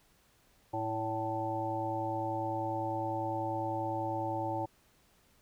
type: harmonic tone with a mistuned harmonic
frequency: 110 Hz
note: A2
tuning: in tune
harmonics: 1 / 3 / 5 / 7 / 8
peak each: -40 / -38 / -39 / -38 / -37 dBFS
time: 0.73-4.66 s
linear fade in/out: 10 ms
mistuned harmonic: 5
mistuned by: +42 cents
effects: pink hiss -67 dBFS RMS until 5.41 s